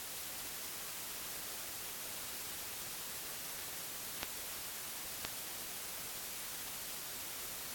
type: clicks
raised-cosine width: 0.2 ms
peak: -28 / -17 / -18 dBFS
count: 3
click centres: 3.59 / 4.231 / 5.25 s
effects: white hiss -44 dBFS RMS until 7.74 s + AAC 64 kbps